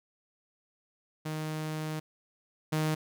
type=tone pair in turn; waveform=sawtooth; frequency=155.56 / 155.56 Hz; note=D#3 / D#3; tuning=0 / 0 cents; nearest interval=unison; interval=0 cents; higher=neither; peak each=-29 / -23 dBFS; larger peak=second; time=1.25-2 / 2.72-2.95 s; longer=first; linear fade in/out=10 ms; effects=none